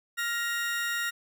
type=tone pair together; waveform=35% pulse; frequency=1400 / 1880.7 Hz; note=F6 / A#6; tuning=+4 / +15 cents; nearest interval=perfect fourth; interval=511 cents; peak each=-30 / -29 dBFS; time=0.17-1.11 s; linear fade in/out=20 ms; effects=none